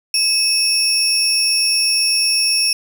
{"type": "tone pair together", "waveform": "35% pulse", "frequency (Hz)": [2590, 5488], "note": ["E7", "F8"], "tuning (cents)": [-31, -31], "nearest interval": "octave + minor second", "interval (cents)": 1300, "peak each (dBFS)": [-19, -12], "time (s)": [0.14, 2.73], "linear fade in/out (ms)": 2, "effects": []}